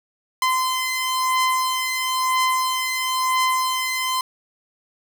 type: beating tone pair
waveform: sawtooth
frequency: 1030 / 1031 Hz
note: C6 / C6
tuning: -28 / -26 cents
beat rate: 1 Hz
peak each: -21 / -17 dBFS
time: 0.42-4.21 s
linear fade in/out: 2 ms
effects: none